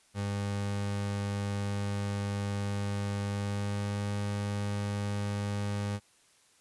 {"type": "tone with pitch glide", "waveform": "30% pulse", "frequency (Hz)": [101, 102.06], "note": ["G#2", "G#2"], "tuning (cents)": [-48, -30], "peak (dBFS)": -28, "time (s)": [0.14, 6], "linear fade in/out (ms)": 50, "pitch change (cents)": 18, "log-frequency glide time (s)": [3.2, 4.05], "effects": ["white hiss -64 dBFS RMS until 6.6 s", "resampled to 24000 Hz"]}